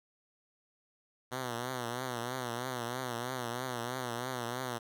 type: tone with vibrato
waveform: 5% pulse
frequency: 123.47 Hz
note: B2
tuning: in tune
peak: -24 dBFS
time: 1.31-4.79 s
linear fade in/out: 20 ms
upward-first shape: triangle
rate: 3.1 Hz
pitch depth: 110 cents each way
effects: none